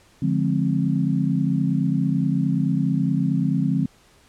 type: chord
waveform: sine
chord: D half-diminished seventh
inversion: none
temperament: just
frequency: 146.83 / 176.2 / 211.4 / 264.3 Hz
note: D3 / F3 / Ab3 / C4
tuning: 0 / +16 / +31 / +18 cents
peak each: -23 / -23 / -26 / -24 dBFS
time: 0.22-3.86 s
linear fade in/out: 5 ms
effects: pink hiss -55 dBFS RMS until 4.28 s + low-pass 10000 Hz 12 dB/octave